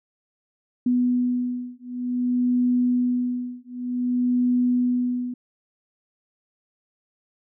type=beating tone pair; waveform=sine; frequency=246.9 / 247.44 Hz; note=B3 / B3; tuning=0 / +3 cents; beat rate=0.54 Hz; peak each=-23 dBFS; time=0.86-5.34 s; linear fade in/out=5 ms; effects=none